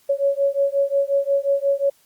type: beating tone pair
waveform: sine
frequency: 554.4 / 560 Hz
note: C#5 / C#5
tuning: 0 / +18 cents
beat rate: 5.6 Hz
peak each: -20 dBFS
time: 0.09-1.9 s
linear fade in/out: 10 ms
effects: white hiss -58 dBFS RMS until 2.05 s + Opus 48 kbps